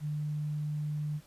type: tone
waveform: sine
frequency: 150 Hz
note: D3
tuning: 37 cents sharp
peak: -31 dBFS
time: 0-1.21 s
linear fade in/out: 50 ms
effects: pink hiss -60 dBFS RMS until 1.26 s + resampled to 32000 Hz